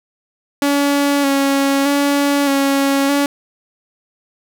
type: tone with vibrato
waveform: sawtooth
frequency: 280 Hz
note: C#4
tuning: 18 cents sharp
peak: -9 dBFS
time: 0.62-3.26 s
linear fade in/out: 2 ms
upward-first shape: square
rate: 0.81 Hz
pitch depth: 24 cents each way
effects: none